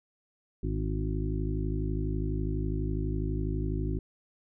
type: harmonic tone with a mistuned harmonic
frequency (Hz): 52.1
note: G#1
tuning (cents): +6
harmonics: 1 / 2 / 3 / 5 / 6 / 7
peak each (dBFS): -31 / -34 / -36 / -38 / -39 / -39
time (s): 0.63-3.99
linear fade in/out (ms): 5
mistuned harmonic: 5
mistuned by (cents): -26
effects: none